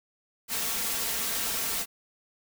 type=noise with comb filter; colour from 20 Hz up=white; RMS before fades=-30 dBFS; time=0.48-1.86 s; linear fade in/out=50 ms; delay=4.4 ms; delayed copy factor=+0.5; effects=none